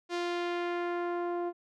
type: tone with low-pass filter sweep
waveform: sawtooth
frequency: 348.9 Hz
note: F4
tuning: 2 cents flat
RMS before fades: -33 dBFS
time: 0.09-1.53 s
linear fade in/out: 50 ms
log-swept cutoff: 5400 to 780 Hz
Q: 1
effects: none